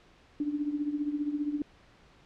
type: tone with tremolo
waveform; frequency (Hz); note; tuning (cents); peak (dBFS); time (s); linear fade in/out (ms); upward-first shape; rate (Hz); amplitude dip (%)
sine; 293.7; D4; 0; -25; 0.4-1.62; 2; triangle; 15; 80
effects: pink hiss -59 dBFS RMS until 2.25 s + low-pass 4000 Hz 12 dB/octave